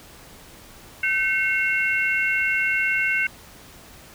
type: tone cluster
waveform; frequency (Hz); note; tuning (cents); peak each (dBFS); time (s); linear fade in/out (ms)
sine; 1532 / 2168 / 2730; G6 / C#7 / F7; -40 / -39 / -40; -24 / -22 / -26; 1.03-3.27; 5
effects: pink hiss -46 dBFS RMS until 4.14 s